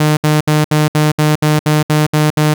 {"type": "tone bursts", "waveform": "sawtooth", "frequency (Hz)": 152.1, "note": "D#3", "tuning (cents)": -39, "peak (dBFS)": -5, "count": 11, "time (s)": [0, 2.54], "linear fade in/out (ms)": 5, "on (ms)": 170, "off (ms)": 67, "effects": []}